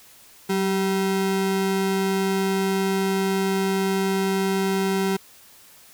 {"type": "ring-modulated tone", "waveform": "square", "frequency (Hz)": 288.8, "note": "D4", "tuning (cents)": -29, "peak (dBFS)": -18, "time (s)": [0.49, 5.17], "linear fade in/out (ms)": 10, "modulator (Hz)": 99.1, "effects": ["white hiss -50 dBFS RMS until 5.93 s"]}